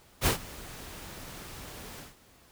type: noise with ADSR envelope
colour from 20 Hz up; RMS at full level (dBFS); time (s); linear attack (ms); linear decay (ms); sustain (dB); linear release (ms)
pink; -23; 0.21-2.16; 54; 110; -21; 170
effects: pink hiss -59 dBFS RMS until 2.51 s